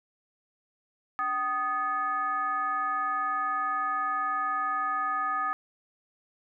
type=tone with frequency modulation; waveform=sine; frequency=1244 Hz; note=D#6; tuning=1 cent flat; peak=-26 dBFS; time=1.19-5.53 s; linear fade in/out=0 ms; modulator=477 Hz; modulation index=0.73; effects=none